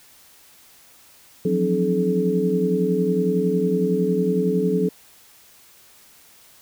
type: tone cluster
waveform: sine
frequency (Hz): 171.6 / 182.5 / 263.4 / 303 / 430.1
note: F3 / F#3 / C4 / D#4 / A4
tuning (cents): -30 / -24 / +12 / -46 / -39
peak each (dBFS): -27 / -22 / -27 / -29 / -21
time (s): 1.45-4.89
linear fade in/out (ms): 5
effects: white hiss -51 dBFS RMS until 6.61 s